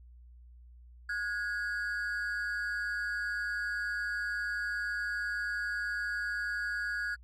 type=ring-modulated tone; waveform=triangle; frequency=1553 Hz; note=G6; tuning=17 cents flat; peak=-27 dBFS; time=1.09-7.15 s; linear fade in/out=5 ms; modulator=104 Hz; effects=added 60 Hz sine -51 dBFS peak until 7.23 s + AAC 48 kbps